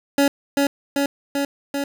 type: tone with echo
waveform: 25% pulse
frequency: 280.9 Hz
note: C#4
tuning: 23 cents sharp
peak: -10 dBFS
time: 0.18-0.28 s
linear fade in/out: 2 ms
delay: 390 ms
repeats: 4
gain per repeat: -2 dB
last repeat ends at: 1.84 s
effects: none